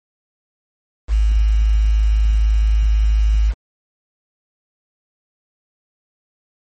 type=tone with quantisation; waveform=sine; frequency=53 Hz; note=G#1; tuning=36 cents sharp; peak=-11 dBFS; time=1.08-3.54 s; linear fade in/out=50 ms; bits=6; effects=MP3 32 kbps